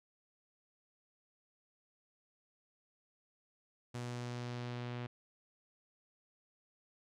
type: tone with low-pass filter sweep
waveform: sawtooth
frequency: 121.8 Hz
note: B2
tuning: 24 cents flat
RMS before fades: -42 dBFS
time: 3.94-5.07 s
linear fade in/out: 10 ms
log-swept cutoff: 8500 to 3000 Hz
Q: 1.2
effects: none